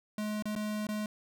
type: tone with dropouts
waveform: square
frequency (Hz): 211.8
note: G#3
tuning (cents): +34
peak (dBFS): -33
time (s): 0.18-1.06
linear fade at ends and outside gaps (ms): 2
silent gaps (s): 0.424-0.455 / 0.553-0.561 / 0.869-0.888
effects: none